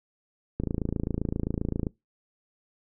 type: click train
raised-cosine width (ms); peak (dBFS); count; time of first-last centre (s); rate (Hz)
3; -15; 36; 0.6-1.868; 27.6
effects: noise-tail reverb RT60 0.2 s tail -23 dB re dry